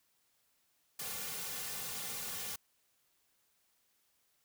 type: noise with comb filter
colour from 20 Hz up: white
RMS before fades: -41 dBFS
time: 0.99-2.56 s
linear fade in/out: 5 ms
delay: 3.1 ms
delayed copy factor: -1
effects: white hiss -75 dBFS RMS until 4.44 s